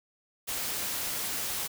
white noise, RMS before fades -33 dBFS, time 0.47-1.68 s, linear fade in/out 20 ms, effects none

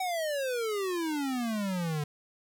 square exponential sweep, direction down, 763 to 144.4 Hz, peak -30 dBFS, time 0-2.04 s, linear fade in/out 5 ms, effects none

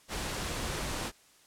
pink noise, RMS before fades -35 dBFS, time 0.08-1.12 s, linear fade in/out 50 ms, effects white hiss -61 dBFS RMS until 1.46 s + low-pass 10000 Hz 12 dB/octave

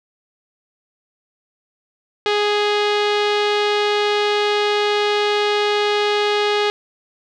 sawtooth tone with low-pass filter, 415.3 Hz, G#4, in tune, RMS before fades -18 dBFS, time 2.26-6.7 s, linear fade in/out 0 ms, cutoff 3700 Hz, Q 2.1, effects none

